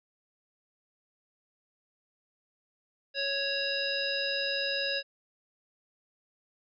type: harmonic tone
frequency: 554.4 Hz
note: C#5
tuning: in tune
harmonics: 1 / 3 / 5 / 7 / 9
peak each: -35 / -35 / -35 / -35 / -35 dBFS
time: 3.14-5.03 s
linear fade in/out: 50 ms
effects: none